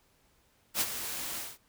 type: noise with ADSR envelope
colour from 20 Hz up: white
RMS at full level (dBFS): -27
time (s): 0.74-1.58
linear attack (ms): 66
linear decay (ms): 46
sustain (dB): -10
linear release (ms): 200
effects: pink hiss -68 dBFS RMS until 1.68 s